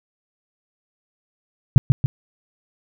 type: tone with echo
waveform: sine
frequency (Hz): 130.81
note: C3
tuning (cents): 0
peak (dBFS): -3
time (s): 1.76-1.78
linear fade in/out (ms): 0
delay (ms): 140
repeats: 2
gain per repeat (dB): -5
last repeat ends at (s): 2.06
effects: none